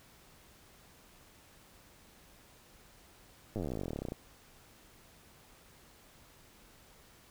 slowing click train, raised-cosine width 2 ms, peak -24 dBFS, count 30, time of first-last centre 3.56-4.121 s, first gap 9 ms, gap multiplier 1.05, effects pink hiss -60 dBFS RMS until 7.3 s

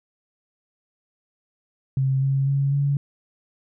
sine tone with pitch steps, 133.7 / 136.19 / 138.74 / 141.32 Hz, C3 / C#3 / C#3 / C#3, +38 / -30 / +2 / +34 cents, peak -18 dBFS, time 1.97-2.97 s, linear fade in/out 2 ms, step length 250 ms, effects none

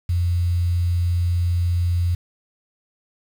sine tone with quantisation, 87.31 Hz, F2, in tune, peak -17 dBFS, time 0.09-2.15 s, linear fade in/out 5 ms, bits 7, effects none

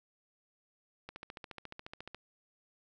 click train, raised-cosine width 0.3 ms, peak -28 dBFS, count 16, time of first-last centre 1.09-2.146 s, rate 14.2 Hz, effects none

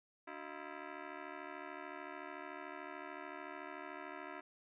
10% pulse ring-modulated tone, 330.5 Hz, E4, 5 cents sharp, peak -34 dBFS, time 0.27-4.41 s, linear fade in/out 10 ms, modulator 36.8 Hz, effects resampled to 8000 Hz

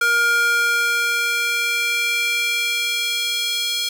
square tone with high-pass filter sweep, 471.1 Hz, A#4, 18 cents sharp, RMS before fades -20 dBFS, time 0.01-3.89 s, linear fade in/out 5 ms, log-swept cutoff 1300 to 3500 Hz, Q 2.6, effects none

